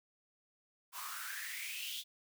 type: noise with high-pass filter sweep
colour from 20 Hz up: white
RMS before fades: -43 dBFS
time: 0.92-2.04 s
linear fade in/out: 50 ms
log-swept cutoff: 1000 to 3500 Hz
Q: 6.7
effects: none